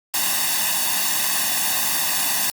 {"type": "noise with comb filter", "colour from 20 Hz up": "white", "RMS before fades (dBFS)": -21, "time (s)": [0.14, 2.5], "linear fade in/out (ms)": 0, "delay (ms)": 1.1, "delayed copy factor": 0.9, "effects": ["high-pass 200 Hz 12 dB/octave", "Opus 48 kbps"]}